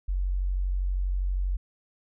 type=tone; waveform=sine; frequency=46.25 Hz; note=F#1; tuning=in tune; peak=-24 dBFS; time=0.08-1.57 s; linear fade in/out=10 ms; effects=none